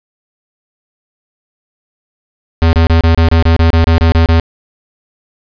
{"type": "tone bursts", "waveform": "square", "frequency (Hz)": 82.41, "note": "E2", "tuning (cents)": 0, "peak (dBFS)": -6, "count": 13, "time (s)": [2.62, 4.398], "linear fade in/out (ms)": 0, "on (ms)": 110, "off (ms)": 29, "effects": ["resampled to 11025 Hz", "7-bit"]}